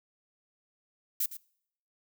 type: noise with echo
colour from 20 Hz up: violet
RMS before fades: -29 dBFS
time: 1.2-1.26 s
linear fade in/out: 5 ms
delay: 110 ms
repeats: 1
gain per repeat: -13 dB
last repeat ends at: 1.37 s
effects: noise-tail reverb RT60 0.7 s tail -25 dB re dry